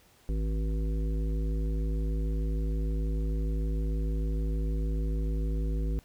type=harmonic tone; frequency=53.3 Hz; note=G#1; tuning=46 cents sharp; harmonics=1 / 3 / 5 / 7 / 9; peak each=-27 / -37 / -41 / -44 / -46 dBFS; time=0.29-5.99 s; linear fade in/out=0 ms; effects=pink hiss -61 dBFS RMS until 6.04 s